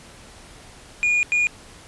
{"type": "tone bursts at uneven times", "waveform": "triangle", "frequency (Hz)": 2437, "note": "D#7", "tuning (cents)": -37, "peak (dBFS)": -15, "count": 2, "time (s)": [[1.03, 1.23], [1.32, 1.47]], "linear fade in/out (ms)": 0, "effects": ["pink hiss -45 dBFS RMS until 1.87 s", "resampled to 24000 Hz"]}